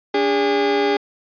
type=tone pair together; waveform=30% pulse; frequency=287.8 / 407.3 Hz; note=D4 / G#4; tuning=-35 / -34 cents; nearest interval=tritone; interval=601 cents; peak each=-20 / -14 dBFS; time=0.14-0.97 s; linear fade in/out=5 ms; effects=resampled to 11025 Hz